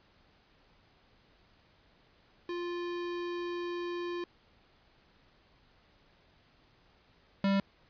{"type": "tone pair in turn", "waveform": "square", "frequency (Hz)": [349.2, 196.66], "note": ["F4", "G3"], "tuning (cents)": [0, 6], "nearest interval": "minor seventh", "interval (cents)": 994, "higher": "first", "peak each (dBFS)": [-35, -26], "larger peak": "second", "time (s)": [[2.49, 4.24], [7.44, 7.6]], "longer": "first", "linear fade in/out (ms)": 2, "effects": ["pink hiss -65 dBFS RMS until 7.89 s", "resampled to 11025 Hz"]}